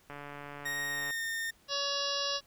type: click train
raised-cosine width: 0.5 ms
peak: -29 dBFS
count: 146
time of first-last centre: 0.1-1.107 s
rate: 144 Hz
type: tone with pitch glide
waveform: 40% pulse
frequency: 1864.7 to 1824.2 Hz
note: A#6 to A#6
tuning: 0 to -38 cents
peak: -32 dBFS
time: 0.65-1.51 s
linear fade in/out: 10 ms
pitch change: -38 cents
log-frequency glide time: 0.87-1.24 s
type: harmonic tone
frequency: 564 Hz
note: C#5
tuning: 30 cents sharp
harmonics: 1 / 2 / 3 / 5 / 6 / 7 / 8 / 9 / 10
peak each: -38 / -39 / -42 / -39 / -41 / -38 / -42 / -37 / -41 dBFS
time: 1.68-2.41 s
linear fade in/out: 50 ms
effects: pink hiss -64 dBFS RMS until 2.46 s